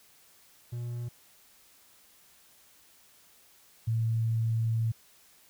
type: tone pair in turn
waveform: triangle / sine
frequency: 120 / 113.26 Hz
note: B2 / A#2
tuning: -49 / -49 cents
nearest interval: minor second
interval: 100 cents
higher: first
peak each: -31 / -25 dBFS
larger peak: second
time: 0.72-1.09 / 3.87-4.92 s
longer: second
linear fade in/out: 10 ms
effects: white hiss -60 dBFS RMS until 5.49 s